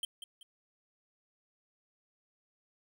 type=tone with echo; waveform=square; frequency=3136 Hz; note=G7; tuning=in tune; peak=-34 dBFS; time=0.03-0.05 s; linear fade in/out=2 ms; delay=190 ms; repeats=2; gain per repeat=-9 dB; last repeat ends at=0.43 s; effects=12-bit